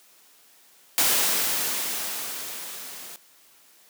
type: noise with level ramp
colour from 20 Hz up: white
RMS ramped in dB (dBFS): -20 to -41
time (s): 0.98-3.16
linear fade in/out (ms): 0
effects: white hiss -56 dBFS RMS until 3.89 s + high-pass 200 Hz 12 dB/octave